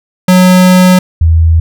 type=tone pair in turn; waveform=square / sine; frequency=183.2 / 81.61 Hz; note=F#3 / E2; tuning=-17 / -17 cents; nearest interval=octave + major second; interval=1400 cents; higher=first; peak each=-3 dBFS; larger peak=neither; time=0.28-0.99 / 1.21-1.6 s; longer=first; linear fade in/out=5 ms; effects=none